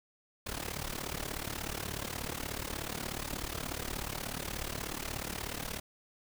pink noise with amplitude modulation, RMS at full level -35 dBFS, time 0.46-5.8 s, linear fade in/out 10 ms, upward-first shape sine, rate 36.6 Hz, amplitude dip 85%, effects none

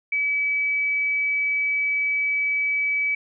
sine tone, 2289 Hz, D7, 45 cents flat, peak -20 dBFS, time 0.12-3.15 s, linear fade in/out 5 ms, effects none

